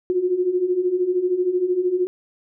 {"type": "beating tone pair", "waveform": "sine", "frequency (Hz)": [352.8, 365.8], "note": ["F4", "F#4"], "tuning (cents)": [18, -20], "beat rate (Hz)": 13, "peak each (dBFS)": [-24, -19], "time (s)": [0.1, 2.07], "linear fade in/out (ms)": 0, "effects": []}